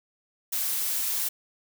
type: noise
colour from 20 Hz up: blue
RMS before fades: -28 dBFS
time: 0.52-1.29 s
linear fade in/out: 10 ms
effects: none